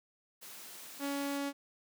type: high-pass noise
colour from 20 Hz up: white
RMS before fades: -49 dBFS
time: 0.41-1.38 s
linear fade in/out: 20 ms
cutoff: 150 Hz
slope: 24 dB/octave
type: tone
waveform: sawtooth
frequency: 281.1 Hz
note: C#4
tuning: 24 cents sharp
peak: -30 dBFS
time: 0.99-1.53 s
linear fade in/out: 50 ms
effects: none